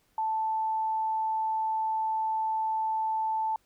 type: tone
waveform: sine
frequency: 880 Hz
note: A5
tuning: in tune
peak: -26 dBFS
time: 0.18-3.56 s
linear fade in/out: 2 ms
effects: pink hiss -69 dBFS RMS until 3.65 s